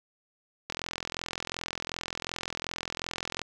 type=click train; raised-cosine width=0.2 ms; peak=-15 dBFS; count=117; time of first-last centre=0.7-3.417 s; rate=42.7 Hz; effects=none